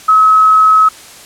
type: tone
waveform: sine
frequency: 1283 Hz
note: E6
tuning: 47 cents flat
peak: -4 dBFS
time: 0.08-0.89 s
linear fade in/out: 10 ms
effects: white hiss -35 dBFS RMS until 1.25 s + low-pass 10000 Hz 12 dB/octave